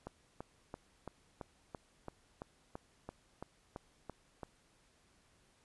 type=click train; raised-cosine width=1 ms; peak=-29 dBFS; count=14; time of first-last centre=0.07-4.432 s; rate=2.98 Hz; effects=pink hiss -70 dBFS RMS until 5.64 s + resampled to 24000 Hz